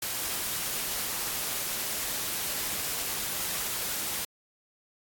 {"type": "noise", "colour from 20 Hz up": "white", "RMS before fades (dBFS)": -32, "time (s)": [0.02, 4.25], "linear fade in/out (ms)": 5, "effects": ["AAC 64 kbps"]}